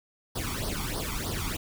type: noise with flanger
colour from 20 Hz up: pink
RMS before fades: -32 dBFS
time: 0.35-1.57 s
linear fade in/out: 10 ms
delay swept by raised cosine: 0.2 to 0.91 ms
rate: 3.2 Hz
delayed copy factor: +0.85
effects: none